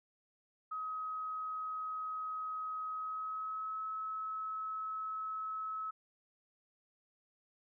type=tone with pitch glide; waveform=sine; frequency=1268 to 1291.7 Hz; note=D#6 to E6; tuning=+32 to -36 cents; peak=-37 dBFS; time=0.71-5.91 s; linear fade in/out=10 ms; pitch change=+32 cents; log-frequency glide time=2.92-3.83 s; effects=none